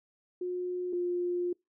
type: tone pair in turn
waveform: sine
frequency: 360 / 353.6 Hz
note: F#4 / F4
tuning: -47 / +22 cents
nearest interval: unison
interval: 31 cents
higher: first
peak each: -31 / -28 dBFS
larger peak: second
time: 0.41-0.93 / 0.93-1.53 s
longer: second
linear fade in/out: 5 ms
effects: noise-tail reverb RT60 0.2 s tail -26 dB re dry